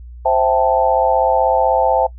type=chord; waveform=sine; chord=A minor seventh; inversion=first; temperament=equal; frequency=523.3 / 659.3 / 784 / 880 Hz; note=C5 / E5 / G5 / A5; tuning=0 / 0 / 0 / 0 cents; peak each=-17 dBFS; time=0.25-2.07 s; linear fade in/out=10 ms; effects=noise-tail reverb RT60 0.1 s tail -21 dB re dry + added 60 Hz sine -32 dBFS peak until 2.18 s